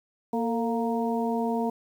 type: harmonic tone with a mistuned harmonic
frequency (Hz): 233.1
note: A#3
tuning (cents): 0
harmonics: 1 / 2 / 3 / 4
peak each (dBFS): -27 / -30 / -32 / -33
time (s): 0.33-1.7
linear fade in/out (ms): 5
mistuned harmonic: 2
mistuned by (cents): -54
effects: 9-bit